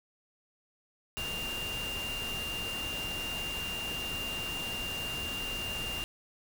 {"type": "tone in noise", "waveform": "sine", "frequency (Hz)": 2794, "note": "F7", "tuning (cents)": 0, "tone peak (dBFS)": -35, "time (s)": [1.17, 6.04], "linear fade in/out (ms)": 0, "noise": "pink", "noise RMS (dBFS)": -40, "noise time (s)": [1.17, 6.04], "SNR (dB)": 2, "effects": []}